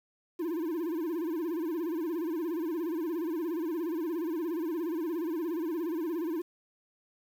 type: tone with vibrato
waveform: triangle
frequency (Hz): 329.6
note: E4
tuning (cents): 0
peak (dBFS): -28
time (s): 0.39-6.42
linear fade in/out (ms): 10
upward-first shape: sine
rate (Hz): 17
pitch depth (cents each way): 140
effects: 9-bit